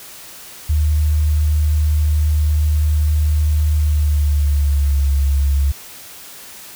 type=tone with pitch glide; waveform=sine; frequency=75.9 to 69.6 Hz; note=D#2 to C#2; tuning=-42 to +8 cents; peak=-12 dBFS; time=0.69-5.72 s; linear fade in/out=10 ms; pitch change=-150 cents; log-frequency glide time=3.78-5.05 s; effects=white hiss -37 dBFS RMS until 6.75 s